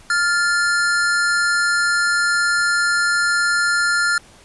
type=tone pair together; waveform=square; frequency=1401 / 1742 Hz; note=F6 / A6; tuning=+5 / -18 cents; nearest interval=major third; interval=377 cents; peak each=-17 / -23 dBFS; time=0.1-4.18 s; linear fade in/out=2 ms; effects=pink hiss -47 dBFS RMS until 4.44 s + resampled to 24000 Hz